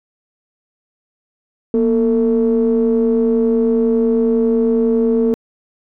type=ring-modulated tone; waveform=triangle; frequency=106 Hz; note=G#2; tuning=36 cents sharp; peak=-6 dBFS; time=1.74-5.34 s; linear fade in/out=0 ms; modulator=343 Hz; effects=tanh soft clip ceiling -4 dBFS